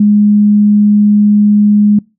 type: tone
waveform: sine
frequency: 207.7 Hz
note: G#3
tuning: in tune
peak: -4 dBFS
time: 0-1.99 s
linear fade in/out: 5 ms
effects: noise-tail reverb RT60 0.3 s tail -26 dB re dry